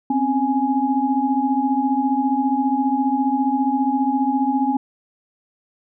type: tone cluster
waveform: sine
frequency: 257.9 / 272.7 / 833 Hz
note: C4 / C#4 / G#5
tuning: -25 / -28 / +5 cents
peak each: -21 dBFS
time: 0.1-4.77 s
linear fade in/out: 5 ms
effects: none

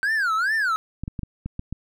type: tone with vibrato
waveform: triangle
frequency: 1521 Hz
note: F#6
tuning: 47 cents sharp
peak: -18 dBFS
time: 0.03-0.76 s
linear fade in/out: 0 ms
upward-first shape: sine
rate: 2.4 Hz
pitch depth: 290 cents each way
type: clicks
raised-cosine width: 5 ms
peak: -17 dBFS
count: 7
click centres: 1.036 / 1.079 / 1.192 / 1.233 / 1.46 / 1.594 / 1.726 s
effects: none

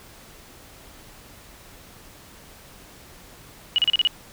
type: tone bursts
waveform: sine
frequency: 2915 Hz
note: F#7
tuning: 26 cents flat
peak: -15 dBFS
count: 6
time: 3.76-4.073 s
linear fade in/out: 0 ms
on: 23 ms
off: 35 ms
effects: pink hiss -47 dBFS RMS until 4.32 s

